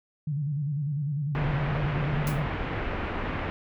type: tone with vibrato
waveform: sine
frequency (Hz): 145.2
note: D3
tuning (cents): -19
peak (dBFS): -26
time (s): 0.27-2.46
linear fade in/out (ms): 5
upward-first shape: square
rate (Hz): 10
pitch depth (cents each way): 88
type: low-pass noise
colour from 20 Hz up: pink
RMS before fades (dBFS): -31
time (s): 1.35-3.5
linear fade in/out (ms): 0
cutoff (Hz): 2500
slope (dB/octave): 24
type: noise with exponential decay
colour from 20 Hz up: white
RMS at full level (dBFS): -35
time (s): 2.27-2.44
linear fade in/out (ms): 1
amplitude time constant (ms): 36
effects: none